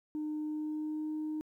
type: tone with pitch glide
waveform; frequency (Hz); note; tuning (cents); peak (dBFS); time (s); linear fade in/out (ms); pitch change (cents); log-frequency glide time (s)
sine; 304.5 to 308.2; D#4 to D#4; -37 to -16; -32; 0.15-1.41; 0; +21; 0.41-1.1
effects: tanh soft clip ceiling -31 dBFS + 12-bit